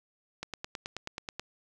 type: click train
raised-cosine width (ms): 0.2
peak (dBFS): -19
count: 10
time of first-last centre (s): 0.43-1.396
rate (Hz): 9.32
effects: none